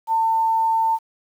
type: tone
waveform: sine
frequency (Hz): 898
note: A5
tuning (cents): +35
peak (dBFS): -16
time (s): 0.07-0.99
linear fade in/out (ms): 50
effects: 8-bit